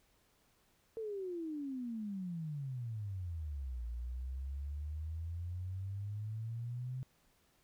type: exponential two-way sweep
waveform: sine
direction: down then up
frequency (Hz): 455.7 to 57.7 to 130.7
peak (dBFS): -38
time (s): 0.97-7.03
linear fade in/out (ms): 0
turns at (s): 3.85
effects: pink hiss -72 dBFS RMS until 7.63 s